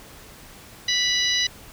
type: harmonic tone with a mistuned harmonic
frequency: 987.8 Hz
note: B5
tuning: in tune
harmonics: 2 / 3 / 4 / 5 / 6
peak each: -26 / -26 / -23 / -29 / -29 dBFS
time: 0.88-1.47 s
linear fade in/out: 5 ms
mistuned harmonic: 3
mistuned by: -20 cents
effects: pink hiss -45 dBFS RMS until 1.72 s